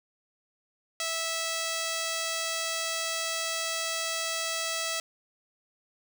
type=tone; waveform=5% pulse; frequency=655 Hz; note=E5; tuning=11 cents flat; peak=-18 dBFS; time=1-5 s; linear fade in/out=2 ms; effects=none